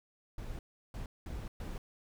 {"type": "noise bursts at uneven times", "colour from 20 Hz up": "brown", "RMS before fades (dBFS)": -41, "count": 4, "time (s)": [[0.38, 0.59], [0.94, 1.06], [1.26, 1.48], [1.6, 1.78]], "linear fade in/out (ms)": 2, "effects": []}